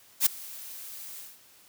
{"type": "noise with ADSR envelope", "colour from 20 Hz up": "blue", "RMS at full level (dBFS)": -19, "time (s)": [0.2, 1.39], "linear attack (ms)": 63, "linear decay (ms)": 6, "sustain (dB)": -23, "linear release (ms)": 200, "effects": ["white hiss -57 dBFS RMS until 1.68 s", "high-pass 60 Hz 12 dB/octave"]}